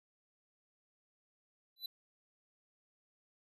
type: tone with exponential growth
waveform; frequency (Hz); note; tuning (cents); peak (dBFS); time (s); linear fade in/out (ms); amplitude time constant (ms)
square; 3991; B7; +17; -36; 1.76-1.86; 5; 20
effects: resampled to 32000 Hz